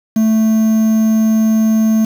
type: tone with quantisation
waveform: triangle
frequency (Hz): 220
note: A3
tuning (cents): 0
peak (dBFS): -7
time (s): 0.16-2.05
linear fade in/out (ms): 5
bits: 5
effects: none